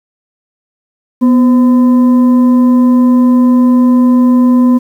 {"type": "tone with frequency modulation", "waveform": "sine", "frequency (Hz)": 246.9, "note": "B3", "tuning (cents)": 0, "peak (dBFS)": -4, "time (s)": [1.21, 4.79], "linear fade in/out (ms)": 20, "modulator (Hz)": 769, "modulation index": 0.27, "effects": ["7-bit"]}